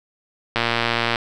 click train, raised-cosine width 0.3 ms, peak -3 dBFS, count 71, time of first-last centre 0.56-1.158 s, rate 117 Hz, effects none

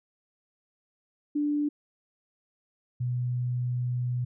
sine tone pair in turn, 293.9 / 123.57 Hz, D4 / B2, +1 / +1 cents, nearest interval octave + minor third, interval 1500 cents, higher first, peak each -24 / -26 dBFS, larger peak first, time 1.35-1.69 / 3-4.25 s, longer second, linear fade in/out 10 ms, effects none

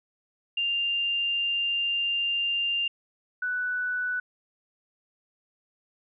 sine tone pair in turn, 2794 / 1486.9 Hz, F7 / F#6, 0 / +8 cents, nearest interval major seventh, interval 1092 cents, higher first, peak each -24 / -26 dBFS, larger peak first, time 0.57-2.88 / 3.42-4.2 s, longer first, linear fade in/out 5 ms, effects none

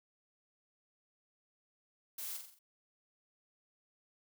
blue noise with echo, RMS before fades -43 dBFS, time 2.18-2.37 s, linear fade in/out 5 ms, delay 44 ms, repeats 5, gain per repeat -5 dB, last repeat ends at 2.59 s, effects none

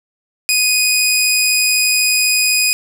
15% pulse tone, 2489 Hz, D#7, in tune, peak -5 dBFS, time 0.49-2.73 s, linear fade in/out 0 ms, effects none

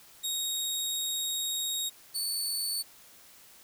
20% pulse tone pair in turn, 3759 / 4478 Hz, A#7 / C#8, +14 / +17 cents, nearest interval minor third, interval 303 cents, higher second, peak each -24 dBFS, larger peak neither, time 0.23-1.9 / 2.14-2.83 s, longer first, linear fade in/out 20 ms, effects white hiss -55 dBFS RMS until 3.63 s

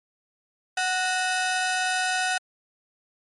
sawtooth ring-modulated tone, 1108.7 Hz, C#6, in tune, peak -16 dBFS, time 0.77-2.38 s, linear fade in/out 5 ms, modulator 366 Hz, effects MP3 48 kbps

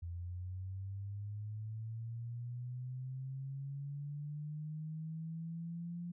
sine linear sweep, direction up, 84.6 to 174.61 Hz, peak -40 dBFS, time 0.02-6.12 s, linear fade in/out 10 ms, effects none

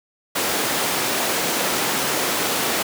pink high-pass noise, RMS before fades -22 dBFS, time 0.35-2.83 s, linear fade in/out 10 ms, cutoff 280 Hz, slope 12 dB/octave, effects none

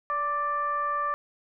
sine tone with frequency modulation, 1174.7 Hz, D6, in tune, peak -25 dBFS, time 0.1-1.14 s, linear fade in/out 0 ms, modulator 595 Hz, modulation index 0.56, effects none

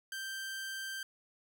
sawtooth tone, 1568 Hz, G6, in tune, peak -35 dBFS, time 0.12-1.03 s, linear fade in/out 2 ms, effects none

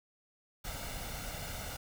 pink noise with comb filter, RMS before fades -41 dBFS, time 0.64-1.77 s, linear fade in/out 10 ms, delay 1.4 ms, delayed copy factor +0.6, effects none

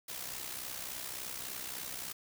white noise with amplitude modulation, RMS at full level -39 dBFS, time 0.08-2.13 s, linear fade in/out 10 ms, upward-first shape sine, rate 63.5 Hz, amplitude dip 60%, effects none

